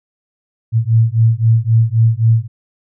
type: beating tone pair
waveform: sine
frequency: 111.6 / 115.4 Hz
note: A2 / A#2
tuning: +25 / -17 cents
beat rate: 3.8 Hz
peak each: -12 dBFS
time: 0.72-2.48 s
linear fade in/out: 50 ms
effects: none